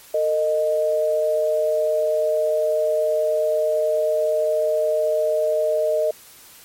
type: tone pair together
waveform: sine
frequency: 452.3 / 617.9 Hz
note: A4 / D#5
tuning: +48 / -12 cents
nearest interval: perfect fourth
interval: 540 cents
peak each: -23 / -18 dBFS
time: 0.14-6.11 s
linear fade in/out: 5 ms
effects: white hiss -46 dBFS RMS until 6.64 s + MP3 64 kbps